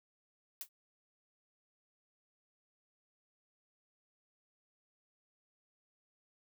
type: noise with exponential decay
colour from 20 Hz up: blue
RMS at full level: -37 dBFS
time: 0.61-0.69 s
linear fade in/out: 2 ms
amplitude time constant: 16 ms
effects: none